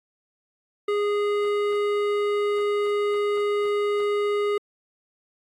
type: tone with hard clipping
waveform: sine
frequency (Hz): 412.3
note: G#4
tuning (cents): -13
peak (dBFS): -23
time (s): 0.88-4.58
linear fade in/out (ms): 5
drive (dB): 13
effects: AAC 64 kbps